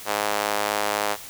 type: tone with high-pass filter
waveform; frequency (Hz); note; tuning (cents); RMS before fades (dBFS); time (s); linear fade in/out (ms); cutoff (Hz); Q
sawtooth; 103.83; G#2; 0; -25; 0.05-1.17; 50; 670; 1.2
effects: white hiss -40 dBFS RMS until 1.29 s